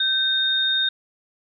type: tone pair together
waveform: sine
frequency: 1548 / 3684 Hz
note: G6 / A#7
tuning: -22 / -21 cents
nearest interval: octave + minor third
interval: 1501 cents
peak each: -25 / -19 dBFS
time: 0-0.89 s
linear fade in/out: 5 ms
effects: none